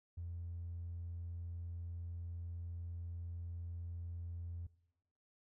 triangle tone, 85.6 Hz, F2, 34 cents flat, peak -38 dBFS, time 0.17-4.67 s, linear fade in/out 10 ms, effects noise-tail reverb RT60 0.9 s tail -23 dB re dry + tanh soft clip ceiling -39 dBFS

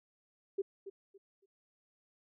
sine tone with echo, 392.8 Hz, G4, 4 cents sharp, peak -30 dBFS, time 0.58-0.62 s, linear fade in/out 10 ms, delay 280 ms, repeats 3, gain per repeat -12 dB, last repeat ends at 1.46 s, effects none

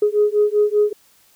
sine beating tone pair, 415.3 / 420.4 Hz, G#4 / G#4, 0 / +21 cents, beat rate 5.1 Hz, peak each -16 dBFS, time 0.02-0.93 s, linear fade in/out 5 ms, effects tanh soft clip ceiling -6 dBFS + white hiss -55 dBFS RMS until 1.35 s

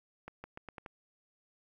accelerating click train, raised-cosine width 0.5 ms, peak -29 dBFS, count 6, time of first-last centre 0.28-0.862 s, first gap 160 ms, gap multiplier 0.84, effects 11-bit

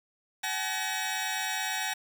15% pulse tone cluster, 759 / 855 / 1883 Hz, F#5 / A5 / A#6, +44 / -50 / +17 cents, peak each -28 dBFS, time 0.43-1.94 s, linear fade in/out 10 ms, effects 8-bit

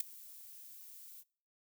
violet noise with ADSR envelope, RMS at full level -30 dBFS, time 0-1.24 s, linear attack 5 ms, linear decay 7 ms, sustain -23 dB, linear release 40 ms, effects noise-tail reverb RT60 0.5 s tail -24 dB re dry

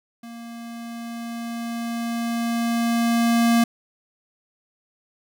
square tone with level ramp, 233.1 Hz, A#3, in tune, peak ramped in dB -37 to -15 dBFS, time 0.23-3.64 s, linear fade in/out 5 ms, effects none

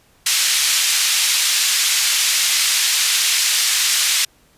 white band-pass noise, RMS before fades -17 dBFS, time 0.26-4.25 s, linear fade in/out 5 ms, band 2200 to 7100 Hz, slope 12 dB/octave, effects pink hiss -55 dBFS RMS until 4.57 s + resampled to 32000 Hz

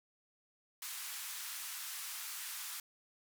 white band-pass noise, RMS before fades -44 dBFS, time 0.82-2.8 s, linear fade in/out 2 ms, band 1000 to 16000 Hz, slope 24 dB/octave, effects none

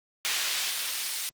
brown noise with high-pass filter sweep, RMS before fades -30 dBFS, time 0.25-1.29 s, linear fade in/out 0 ms, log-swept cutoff 2600 to 4700 Hz, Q 0.81, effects Opus 48 kbps

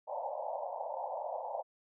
pink band-pass noise, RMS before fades -39 dBFS, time 0.07-1.63 s, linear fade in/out 20 ms, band 530 to 940 Hz, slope 96 dB/octave, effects none

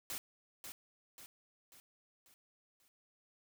white noise with echo, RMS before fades -42 dBFS, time 0.1-0.18 s, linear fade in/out 0 ms, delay 540 ms, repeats 5, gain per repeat -6 dB, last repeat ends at 2.88 s, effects none

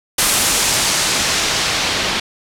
white noise with low-pass filter sweep, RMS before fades -17 dBFS, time 0.18-2.2 s, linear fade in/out 5 ms, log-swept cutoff 11000 to 3800 Hz, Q 0.89, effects none

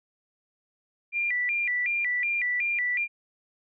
sine tone with vibrato, 2170 Hz, C#7, 37 cents flat, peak -24 dBFS, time 1.12-3.08 s, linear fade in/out 50 ms, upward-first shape square, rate 2.7 Hz, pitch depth 170 cents each way, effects none

